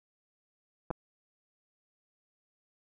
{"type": "clicks", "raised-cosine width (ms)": 1, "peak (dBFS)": -20, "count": 2, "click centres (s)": [0.905, 0.911], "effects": []}